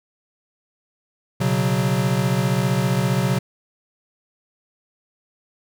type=chord; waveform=square; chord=B suspended second; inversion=none; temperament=equal; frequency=123.47 / 138.59 / 185 Hz; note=B2 / C#3 / F#3; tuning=0 / 0 / 0 cents; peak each=-23 dBFS; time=1.4-3.39 s; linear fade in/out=10 ms; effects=none